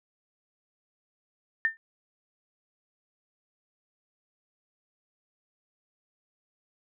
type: tone with exponential decay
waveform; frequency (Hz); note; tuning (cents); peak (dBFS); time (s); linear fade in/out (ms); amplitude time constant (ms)
sine; 1800; A6; +39; -18; 1.65-1.77; 0; 26
effects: none